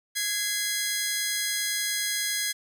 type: tone pair together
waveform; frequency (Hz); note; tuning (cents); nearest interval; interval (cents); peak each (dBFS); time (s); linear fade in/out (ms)
10% pulse; 1661.2 / 2054; G#6 / C7; 0 / -33; major third; 367; -20; 0.15-2.53; 20
effects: none